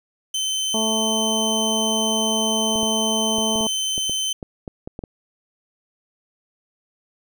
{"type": "tone", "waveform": "25% pulse", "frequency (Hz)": 3075, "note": "G7", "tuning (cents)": -34, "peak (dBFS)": -18, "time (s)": [0.34, 4.33], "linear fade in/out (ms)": 5}
{"type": "harmonic tone", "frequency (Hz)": 220, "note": "A3", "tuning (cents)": 0, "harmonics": [1, 2, 3, 4, 5], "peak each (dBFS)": [-24, -28, -28, -29, -36], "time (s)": [0.74, 3.67], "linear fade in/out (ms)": 2}
{"type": "clicks", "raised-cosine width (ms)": 2, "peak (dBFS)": -18, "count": 12, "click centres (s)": [2.757, 2.831, 3.384, 3.557, 3.608, 3.979, 4.096, 4.428, 4.678, 4.875, 4.991, 5.038]}
{"effects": []}